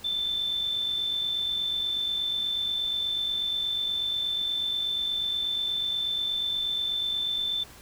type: tone with amplitude modulation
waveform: sine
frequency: 3539 Hz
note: A7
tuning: 9 cents sharp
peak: -24 dBFS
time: 0.04-7.64 s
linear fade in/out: 10 ms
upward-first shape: sine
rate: 48.3 Hz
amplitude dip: 40%
effects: pink hiss -49 dBFS RMS until 7.81 s